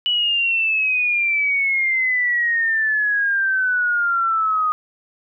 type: exponential sweep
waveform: sine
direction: down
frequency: 2960 to 1238 Hz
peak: -16 dBFS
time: 0.06-4.72 s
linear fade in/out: 0 ms
effects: none